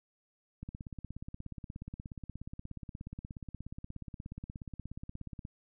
click train, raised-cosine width 5 ms, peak -30 dBFS, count 82, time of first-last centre 0.63-5.451 s, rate 16.8 Hz, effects none

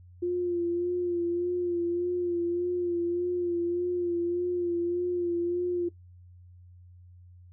sine tone with vibrato, 350 Hz, F4, 4 cents sharp, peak -25 dBFS, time 0.22-5.89 s, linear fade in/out 10 ms, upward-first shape sine, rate 1.7 Hz, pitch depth 32 cents each way, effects noise-tail reverb RT60 0.1 s tail -17 dB re dry + added 89 Hz sine -49 dBFS peak until 7.52 s

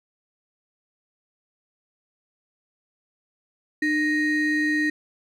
triangle ring-modulated tone, 1085 Hz, C#6, 37 cents flat, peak -15 dBFS, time 3.82-4.9 s, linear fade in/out 5 ms, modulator 782 Hz, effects none

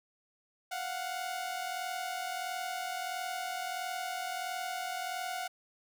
sawtooth tone pair together, 698.5 / 740 Hz, F5 / F#5, 0 / 0 cents, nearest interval minor second, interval 100 cents, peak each -36 / -33 dBFS, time 0.71-5.48 s, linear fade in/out 10 ms, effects none

